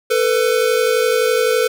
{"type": "tone pair together", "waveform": "square", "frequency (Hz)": [446.1, 497.9], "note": ["A4", "B4"], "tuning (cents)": [24, 14], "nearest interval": "major second", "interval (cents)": 190, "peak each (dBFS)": -17, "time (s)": [0.1, 1.68], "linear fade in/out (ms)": 10, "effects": []}